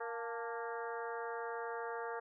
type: harmonic tone with a mistuned harmonic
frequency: 233.1 Hz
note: A#3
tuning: in tune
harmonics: 2 / 3 / 4 / 5 / 6 / 7 / 8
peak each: -42 / -47 / -45 / -48 / -49 / -49 / -55 dBFS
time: 0-2.2 s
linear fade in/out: 10 ms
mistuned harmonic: 4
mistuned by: -73 cents
effects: none